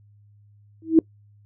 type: tone with exponential growth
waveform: sine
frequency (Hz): 323.2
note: E4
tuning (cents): -34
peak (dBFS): -6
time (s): 0.82-0.99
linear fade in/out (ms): 2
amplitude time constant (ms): 35
effects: noise-tail reverb RT60 0.1 s tail -23 dB re dry + added 103 Hz sine -51 dBFS peak until 1.45 s